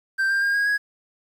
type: tone with pitch steps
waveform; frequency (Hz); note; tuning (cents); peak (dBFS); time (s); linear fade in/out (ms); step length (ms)
triangle; 1568 / 1590.8 / 1613.9 / 1637.4 / 1661.2; G6 / G6 / G6 / G#6 / G#6; 0 / +25 / +50 / -25 / 0; -17; 0.18-0.78; 20; 120
effects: 9-bit